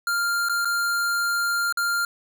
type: tone with dropouts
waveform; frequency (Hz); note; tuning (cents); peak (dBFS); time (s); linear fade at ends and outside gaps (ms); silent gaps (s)
square; 1396.9; F6; 0; -22; 0.07-2.05; 2; 0.487-0.495 / 0.648-0.654 / 1.725-1.772
effects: none